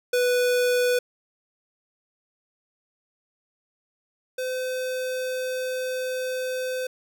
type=tone pair in turn; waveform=square; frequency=493.9 / 511.3 Hz; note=B4 / C5; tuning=0 / -40 cents; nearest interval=minor second; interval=60 cents; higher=second; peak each=-20 / -27 dBFS; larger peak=first; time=0.13-0.99 / 4.38-6.87 s; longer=second; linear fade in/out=5 ms; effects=none